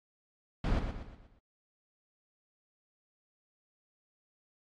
brown noise with echo, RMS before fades -29 dBFS, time 0.64-0.79 s, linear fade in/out 2 ms, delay 120 ms, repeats 5, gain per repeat -7 dB, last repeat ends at 1.39 s, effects low-pass 4000 Hz 12 dB/octave + AAC 32 kbps

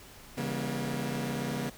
sawtooth chord, C# diminished seventh, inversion none, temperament just, 138.59 / 166.31 / 199.57 / 239.5 Hz, C#3 / E3 / G3 / Bb3, 0 / +16 / +31 / +47 cents, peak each -32 / -36 / -34 / -31 dBFS, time 0.37-1.7 s, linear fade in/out 10 ms, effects pink hiss -51 dBFS RMS until 1.77 s

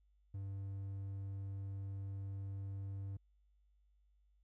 triangle tone, 98 Hz, G2, in tune, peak -39 dBFS, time 0.34-3.17 s, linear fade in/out 5 ms, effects added 50 Hz sine -69 dBFS peak until 4.43 s

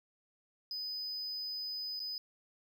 triangle tone with dropouts, 5000 Hz, D#8, 8 cents sharp, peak -36 dBFS, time 0.71-2.18 s, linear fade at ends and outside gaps 1 ms, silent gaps 1.994-2.001 s, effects none

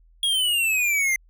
square exponential sweep, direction down, 3322 to 2068 Hz, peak -20 dBFS, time 0.23-1.16 s, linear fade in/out 2 ms, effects added 41 Hz sine -52 dBFS peak until 1.29 s

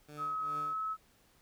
15% pulse tone with tremolo, 148.9 Hz, D3, 24 cents sharp, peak -39 dBFS, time 0.08-0.74 s, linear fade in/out 10 ms, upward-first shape triangle, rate 2.5 Hz, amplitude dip 95%
sine tone with pitch glide, 1278 to 1293.6 Hz, D#6 to E6, +46 to -33 cents, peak -33 dBFS, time 0.17-0.97 s, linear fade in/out 50 ms, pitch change +21 cents, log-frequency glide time 0.44-0.82 s
effects pink hiss -67 dBFS RMS until 1.41 s

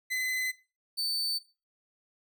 40% pulse tone pair in turn, 2028 / 4540 Hz, B6 / C#8, +45 / +41 cents, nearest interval octave + major second, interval 1396 cents, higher second, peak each -28 dBFS, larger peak neither, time 0.1-0.52 / 0.97-1.39 s, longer neither, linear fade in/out 20 ms, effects noise-tail reverb RT60 0.3 s tail -17 dB re dry

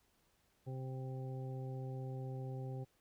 harmonic tone, 130.81 Hz, C3, in tune, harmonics 1 / 2 / 3 / 4 / 6, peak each -41 / -53 / -51 / -53 / -56 dBFS, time 0.66-2.85 s, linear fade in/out 20 ms, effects pink hiss -75 dBFS RMS until 3 s

